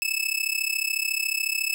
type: tone with amplitude modulation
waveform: sawtooth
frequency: 2610 Hz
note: E7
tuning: 18 cents flat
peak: -17 dBFS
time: 0.02-1.74 s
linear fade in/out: 0 ms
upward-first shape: sine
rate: 34 Hz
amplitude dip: 90%
effects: none